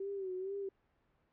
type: tone with vibrato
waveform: sine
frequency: 383.5 Hz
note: G4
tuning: 38 cents flat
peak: -37 dBFS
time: 0-0.69 s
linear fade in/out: 5 ms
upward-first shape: sine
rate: 2.2 Hz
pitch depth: 75 cents each way
effects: pink hiss -75 dBFS RMS until 1.32 s + low-pass 2000 Hz 12 dB/octave